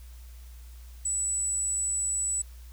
sine tone, 7902 Hz, B8, in tune, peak -26 dBFS, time 1.05-2.42 s, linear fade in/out 5 ms, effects added 60 Hz sine -43 dBFS peak until 2.72 s + white hiss -58 dBFS RMS until 2.72 s

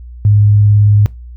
sine tone with vibrato, 103.83 Hz, G#2, in tune, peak -5 dBFS, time 0.25-1.06 s, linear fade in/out 0 ms, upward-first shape sine, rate 18 Hz, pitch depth 10 cents each way, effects noise-tail reverb RT60 0.2 s tail -20 dB re dry + added 60 Hz sine -28 dBFS peak until 1.36 s

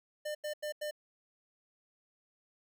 square tone bursts, 600 Hz, D5, 37 cents sharp, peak -36 dBFS, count 4, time 0.25-0.911 s, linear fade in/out 10 ms, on 100 ms, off 87 ms, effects none

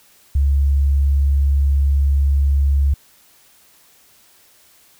sine tone, 69.8 Hz, C#2, 13 cents sharp, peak -12 dBFS, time 0.35-2.94 s, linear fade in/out 5 ms, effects white hiss -52 dBFS RMS until 4.99 s

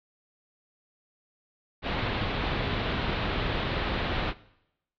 pink low-pass noise, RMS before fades -29 dBFS, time 1.82-4.34 s, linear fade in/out 50 ms, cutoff 4000 Hz, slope 48 dB/octave, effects noise-tail reverb RT60 0.8 s tail -19 dB re dry + MP3 64 kbps

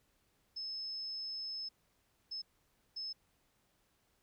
sine tone bursts at uneven times, 5210 Hz, E8, 21 cents flat, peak -39 dBFS, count 3, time 0.56-1.69 / 2.31-2.42 / 2.96-3.13 s, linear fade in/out 10 ms, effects pink hiss -75 dBFS RMS until 4.22 s

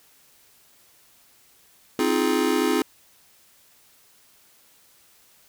square chord, F minor seventh, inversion second, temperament just, 261.9 / 314.3 / 349.2 / 419.1 Hz, C4 / Eb4 / F4 / Ab4, +2 / +18 / 0 / +16 cents, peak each -26 dBFS, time 1.99-2.82 s, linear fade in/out 2 ms, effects white hiss -57 dBFS RMS until 5.48 s

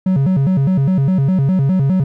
triangle tone with vibrato, 160 Hz, D#3, 49 cents sharp, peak -9 dBFS, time 0.06-2.04 s, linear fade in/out 5 ms, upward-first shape square, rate 4.9 Hz, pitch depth 270 cents each way, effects none

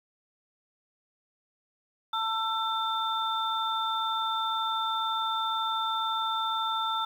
sine tone cluster, 893 / 1339 / 3575 Hz, A5 / E6 / A7, +25 / +27 / +27 cents, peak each -31 / -30 / -33 dBFS, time 2.13-7.05 s, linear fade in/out 5 ms, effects 9-bit

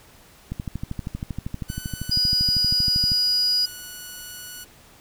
click train, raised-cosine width 5 ms, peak -16 dBFS, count 34, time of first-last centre 0.52-3.118 s, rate 12.7 Hz
5% pulse tone with pitch glide, 1498 to 1470.6 Hz, F#6 to F#6, +21 to -11 cents, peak -25 dBFS, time 1.68-4.65 s, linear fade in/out 20 ms, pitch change -32 cents, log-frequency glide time 1.83-2.98 s
sine tone, 4900 Hz, D#8, 27 cents flat, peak -18 dBFS, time 2.11-3.66 s, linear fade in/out 10 ms
effects pink hiss -51 dBFS RMS until 5 s

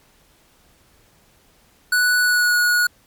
square tone with pitch glide, 1478 to 1454.3 Hz, F#6 to F#6, -2 to -30 cents, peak -15 dBFS, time 1.92-2.87 s, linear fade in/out 5 ms, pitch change -28 cents, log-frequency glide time 2.21-2.57 s, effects pink hiss -56 dBFS RMS until 3.06 s + MP3 96 kbps

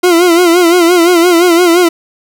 40% pulse tone with vibrato, 346.8 Hz, F4, 12 cents flat, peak -4 dBFS, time 0.03-1.89 s, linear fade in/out 10 ms, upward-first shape sine, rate 5.8 Hz, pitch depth 83 cents each way, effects none

